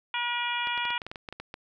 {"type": "harmonic tone", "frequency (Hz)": 480, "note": "B4", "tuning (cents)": -49, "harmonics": [2, 3, 4, 5, 6, 7], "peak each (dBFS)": [-32, -35, -37, -33, -35, -37], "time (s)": [0.14, 0.98], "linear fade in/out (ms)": 2}
{"type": "clicks", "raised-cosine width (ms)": 0.3, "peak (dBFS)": -22, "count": 12, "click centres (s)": [0.672, 0.777, 0.853, 0.905, 1.018, 1.066, 1.115, 1.158, 1.288, 1.326, 1.4, 1.541]}
{"effects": []}